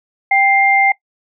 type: tone pair together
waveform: sine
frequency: 787 / 2101 Hz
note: G5 / C7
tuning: +7 / +7 cents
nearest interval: octave + perfect fourth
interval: 1700 cents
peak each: -12 dBFS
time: 0.31-0.92 s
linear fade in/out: 5 ms
effects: noise-tail reverb RT60 0.1 s tail -20 dB re dry